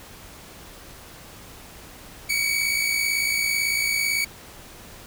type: tone pair together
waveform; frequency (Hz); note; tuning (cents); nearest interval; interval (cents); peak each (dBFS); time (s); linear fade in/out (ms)
sawtooth; 2242 / 2300; C#7 / D7; +19 / -37; unison; 44; -20 / -22; 2.29-4.25; 10
effects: pink hiss -44 dBFS RMS until 5.06 s